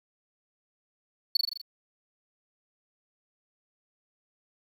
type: tone with echo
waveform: triangle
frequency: 4435 Hz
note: C#8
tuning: in tune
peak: -18 dBFS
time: 1.35-1.37 s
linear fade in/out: 5 ms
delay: 41 ms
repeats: 6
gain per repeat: -3 dB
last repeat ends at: 1.616 s
effects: 9-bit

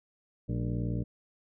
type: harmonic tone with a mistuned harmonic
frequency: 59 Hz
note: A#1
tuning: 22 cents sharp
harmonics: 1 / 2 / 3 / 4 / 5 / 6 / 7 / 8 / 10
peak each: -36 / -32 / -36 / -40 / -39 / -51 / -47 / -46 / -50 dBFS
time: 0.48-1.04 s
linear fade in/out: 20 ms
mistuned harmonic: 4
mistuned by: -130 cents
effects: none

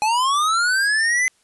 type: linear sweep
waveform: square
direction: up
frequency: 830.6 to 2047 Hz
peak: -17 dBFS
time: 0.02-1.28 s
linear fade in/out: 0 ms
effects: white hiss -61 dBFS RMS until 1.43 s + resampled to 24000 Hz

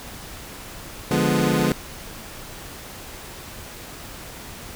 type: chord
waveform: 25% pulse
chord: D diminished seventh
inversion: none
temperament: equal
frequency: 146.83 / 174.61 / 207.7 / 246.9 Hz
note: D3 / F3 / Ab3 / Cb4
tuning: 0 / 0 / 0 / 0 cents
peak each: -20 dBFS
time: 1.11-1.72 s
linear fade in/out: 2 ms
effects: pink hiss -38 dBFS RMS until 4.75 s

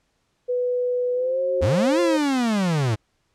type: tone with pitch glide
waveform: sine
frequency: 494.6 to 533.2 Hz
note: B4 to C5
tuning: +3 to +33 cents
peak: -20 dBFS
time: 0.48-2.18 s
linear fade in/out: 20 ms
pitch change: +130 cents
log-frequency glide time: 1.14-1.41 s
type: tone with exponential growth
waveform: sine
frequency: 371 Hz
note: F#4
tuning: 5 cents sharp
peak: -24 dBFS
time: 0.87-1.61 s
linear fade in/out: 1 ms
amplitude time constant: 160 ms
type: linear two-way sweep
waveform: 45% pulse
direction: up then down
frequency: 65.41 to 352 to 101.8 Hz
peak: -19 dBFS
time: 1.61-2.96 s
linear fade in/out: 20 ms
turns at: 2 s
effects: pink hiss -69 dBFS RMS until 3.34 s + low-pass 8000 Hz 12 dB/octave

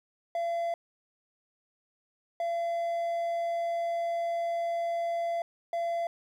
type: tone bursts at uneven times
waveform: triangle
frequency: 680 Hz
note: F5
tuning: 46 cents flat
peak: -26 dBFS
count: 3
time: 0.35-0.74 / 2.4-5.42 / 5.73-6.07 s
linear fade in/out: 2 ms
effects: 11-bit

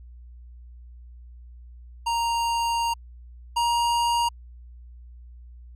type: tone pair in turn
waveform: square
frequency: 932.3 / 943.1 Hz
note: A#5 / A#5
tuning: 0 / +20 cents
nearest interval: unison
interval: 20 cents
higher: second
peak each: -23 / -21 dBFS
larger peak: second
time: 2.06-2.94 / 3.56-4.29 s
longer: first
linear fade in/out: 10 ms
effects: added 60 Hz sine -42 dBFS peak until 5.75 s + low-pass 10000 Hz 12 dB/octave

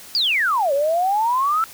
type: exponential two-way sweep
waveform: sine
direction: down then up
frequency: 4931 to 542 to 1349 Hz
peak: -16 dBFS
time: 0.15-1.64 s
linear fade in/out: 0 ms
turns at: 0.73 s
effects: white hiss -41 dBFS RMS until 1.73 s

